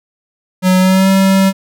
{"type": "tone with pitch glide", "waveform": "square", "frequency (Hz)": [185, 192.63], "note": ["F#3", "G3"], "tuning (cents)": [0, -30], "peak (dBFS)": -8, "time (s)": [0.62, 1.53], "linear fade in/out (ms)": 50, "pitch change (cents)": 70, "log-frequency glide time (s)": [0.79, 1.09], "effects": []}